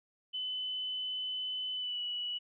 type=tone with pitch glide; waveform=sine; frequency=3019 to 2942 Hz; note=F#7 to F#7; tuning=+34 to -11 cents; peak=-34 dBFS; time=0.33-2.39 s; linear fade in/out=20 ms; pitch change=-45 cents; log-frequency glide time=1.74-2 s; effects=none